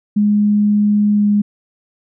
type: tone with pitch glide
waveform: sine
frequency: 207.7 to 206.3 Hz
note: G#3 to G#3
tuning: 0 to -11 cents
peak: -10 dBFS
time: 0.16-1.42 s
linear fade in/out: 10 ms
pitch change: -11 cents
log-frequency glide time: 1.13-1.26 s
effects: none